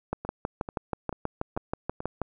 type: two click trains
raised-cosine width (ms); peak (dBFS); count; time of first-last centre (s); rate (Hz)
1; -21 / -14; 5 / 14; 0.25-2.004 / 0.13-2.217; 2.28 / 6.23
effects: none